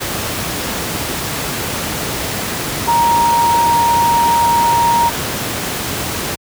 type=tone in noise; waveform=sine; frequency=937 Hz; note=A#5; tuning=9 cents sharp; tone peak=-10 dBFS; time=2.87-5.1 s; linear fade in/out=20 ms; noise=pink; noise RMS=-20 dBFS; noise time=0-6.36 s; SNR=+7 dB; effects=high-pass 80 Hz 12 dB/octave